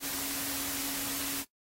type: tone in noise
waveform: sine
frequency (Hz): 277.2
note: C#4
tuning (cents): 0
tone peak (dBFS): -43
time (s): 0-1.45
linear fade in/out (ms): 50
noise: white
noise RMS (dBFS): -35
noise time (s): 0-1.45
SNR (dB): -11
effects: noise-tail reverb RT60 0.1 s tail -17 dB re dry + AAC 48 kbps